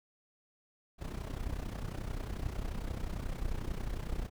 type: noise with amplitude modulation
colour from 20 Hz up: brown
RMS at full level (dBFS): -34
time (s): 0.98-4.3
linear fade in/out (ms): 50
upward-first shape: sine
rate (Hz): 31.2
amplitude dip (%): 75
effects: none